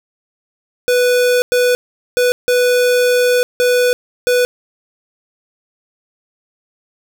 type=tone bursts at uneven times; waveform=square; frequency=493.9 Hz; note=B4; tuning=in tune; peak=-11 dBFS; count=6; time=0.88-1.42 / 1.52-1.75 / 2.17-2.32 / 2.48-3.43 / 3.6-3.93 / 4.27-4.45 s; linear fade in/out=0 ms; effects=none